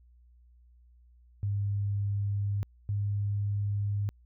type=tone pair in turn; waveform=sine; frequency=101.1 / 101.92 Hz; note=G#2 / G#2; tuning=-46 / -32 cents; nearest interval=unison; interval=14 cents; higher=second; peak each=-27 dBFS; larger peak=neither; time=1.43-2.63 / 2.89-4.09 s; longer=neither; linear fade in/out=0 ms; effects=added 60 Hz sine -56 dBFS peak until 4.25 s